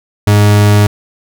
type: tone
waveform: 40% pulse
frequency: 103.6 Hz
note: G#2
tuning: 4 cents flat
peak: -4 dBFS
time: 0.27-0.87 s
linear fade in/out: 5 ms
effects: none